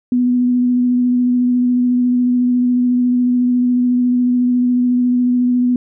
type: tone with vibrato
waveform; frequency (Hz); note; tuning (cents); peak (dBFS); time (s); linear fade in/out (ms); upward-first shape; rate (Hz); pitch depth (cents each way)
sine; 247.1; B3; +1; -11; 0.12-5.76; 2; sine; 14; 14
effects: none